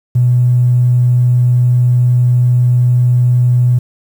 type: tone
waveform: triangle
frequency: 123.2 Hz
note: B2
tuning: 4 cents flat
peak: -3 dBFS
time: 0.15-3.79 s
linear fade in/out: 10 ms
effects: tanh soft clip ceiling -5 dBFS + 7-bit